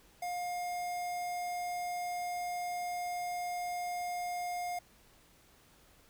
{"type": "tone with notch filter", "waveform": "square", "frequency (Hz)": 710, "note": "F5", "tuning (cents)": 28, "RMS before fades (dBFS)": -37, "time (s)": [0.22, 4.79], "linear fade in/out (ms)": 5, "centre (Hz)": 3300, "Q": 1.7, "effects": ["pink hiss -63 dBFS RMS until 6.09 s"]}